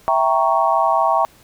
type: chord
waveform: sine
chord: E diminished seventh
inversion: none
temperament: equal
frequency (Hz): 659.3 / 784 / 932.3 / 1108.7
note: E5 / G5 / Bb5 / Db6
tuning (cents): 0 / 0 / 0 / 0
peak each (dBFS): -19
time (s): 0.08-1.25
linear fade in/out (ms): 0
effects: pink hiss -50 dBFS RMS until 1.43 s